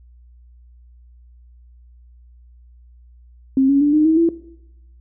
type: tone with pitch steps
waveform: sine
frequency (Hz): 266.7 / 279 / 291.8 / 305.3 / 319.4 / 334.1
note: C4 / C#4 / D4 / D#4 / D#4 / E4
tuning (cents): +33 / +11 / -11 / -33 / +45 / +23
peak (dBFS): -11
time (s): 3.57-4.29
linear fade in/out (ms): 2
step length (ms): 120
effects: noise-tail reverb RT60 0.8 s tail -17 dB re dry + added 60 Hz sine -44 dBFS peak until 5 s